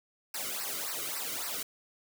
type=noise with flanger; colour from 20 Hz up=white; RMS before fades=-36 dBFS; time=0.34-1.63 s; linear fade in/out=5 ms; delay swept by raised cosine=0.29 to 1.2 ms; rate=3.6 Hz; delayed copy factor=-1; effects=none

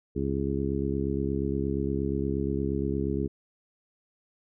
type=harmonic tone; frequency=68.5 Hz; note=C#2; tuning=20 cents flat; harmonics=1 / 2 / 3 / 4 / 5 / 6; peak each=-33 / -33 / -33 / -33 / -33 / -33 dBFS; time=0.15-3.28 s; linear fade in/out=20 ms; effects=none

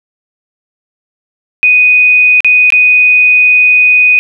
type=tone with dropouts; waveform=sine; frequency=2489 Hz; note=D#7; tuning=in tune; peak=-3 dBFS; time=1.63-4.19 s; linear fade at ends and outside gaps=0 ms; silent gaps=2.405-2.446 / 2.703-2.723 s; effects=none

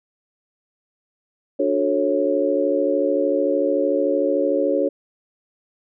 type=chord; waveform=sine; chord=D major seventh; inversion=none; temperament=just; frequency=293.7 / 367.1 / 440.5 / 550.6 Hz; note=D4 / F#4 / A4 / C#5; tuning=0 / -14 / +2 / -12 cents; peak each=-23 / -24 / -24 / -20 dBFS; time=1.59-4.89 s; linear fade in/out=10 ms; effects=none

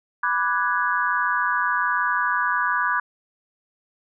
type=chord; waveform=sine; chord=G# half-diminished seventh; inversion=first; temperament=equal; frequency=987.8 / 1174.7 / 1480 / 1661.2 Hz; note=B5 / D6 / F#6 / G#6; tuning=0 / 0 / 0 / 0 cents; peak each=-25 dBFS; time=0.23-3 s; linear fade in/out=5 ms; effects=none

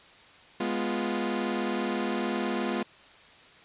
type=chord; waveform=sawtooth; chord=F diminished; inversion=first; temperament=equal; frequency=207.7 / 246.9 / 349.2 Hz; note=Ab3 / Cb4 / F4; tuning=0 / 0 / 0 cents; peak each=-28 dBFS; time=0.6-2.83 s; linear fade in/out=5 ms; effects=white hiss -53 dBFS RMS until 3.64 s + resampled to 8000 Hz

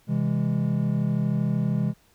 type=chord; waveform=triangle; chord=C augmented; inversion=none; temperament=just; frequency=130.81 / 163.52 / 204.4 Hz; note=C3 / E3 / G#3; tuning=0 / -14 / -27 cents; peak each=-24 dBFS; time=0.07-1.94 s; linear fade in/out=50 ms; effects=pink hiss -61 dBFS RMS until 2.14 s

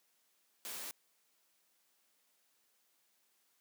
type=noise; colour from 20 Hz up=white; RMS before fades=-44 dBFS; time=0.65-0.91 s; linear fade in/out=0 ms; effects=white hiss -75 dBFS RMS until 3.6 s + high-pass 200 Hz 12 dB/octave

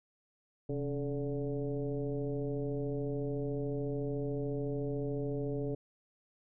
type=tone with frequency modulation; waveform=sine; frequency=281.1 Hz; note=C#4; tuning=24 cents sharp; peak=-32 dBFS; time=0.69-5.75 s; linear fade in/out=5 ms; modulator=149 Hz; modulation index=1.6; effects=none

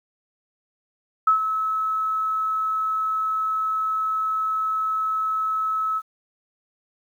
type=tone with ADSR envelope; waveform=sine; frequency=1296 Hz; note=E6; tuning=30 cents flat; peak=-12 dBFS; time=1.27-6.02 s; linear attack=6 ms; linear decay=110 ms; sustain=-9 dB; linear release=49 ms; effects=9-bit

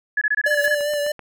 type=tone bursts; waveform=sine; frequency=1700 Hz; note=G#6; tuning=40 cents sharp; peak=-16 dBFS; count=9; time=0.17-0.75 s; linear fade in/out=5 ms; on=44 ms; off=23 ms
type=tone with vibrato; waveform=square; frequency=587.3 Hz; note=D5; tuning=in tune; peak=-21 dBFS; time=0.46-1.12 s; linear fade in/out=5 ms; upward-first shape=triangle; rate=5 Hz; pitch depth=32 cents each way
type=noise with exponential growth; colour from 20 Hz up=blue; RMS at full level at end=-28 dBFS; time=0.52-0.66 s; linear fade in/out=2 ms; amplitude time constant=29 ms
type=click train; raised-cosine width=0.5 ms; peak=-23 dBFS; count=5; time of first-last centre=0.68-1.193 s; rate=7.8 Hz
effects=none

